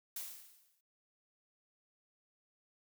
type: noise with exponential decay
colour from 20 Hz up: blue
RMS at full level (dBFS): -40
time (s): 0.16-0.81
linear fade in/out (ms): 5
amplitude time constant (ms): 140
effects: noise-tail reverb RT60 0.3 s tail -25 dB re dry